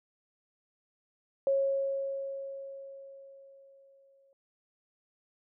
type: tone with exponential decay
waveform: sine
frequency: 547 Hz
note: C#5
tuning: 23 cents flat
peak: -23 dBFS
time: 1.47-4.33 s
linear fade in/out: 1 ms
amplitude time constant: 620 ms
effects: none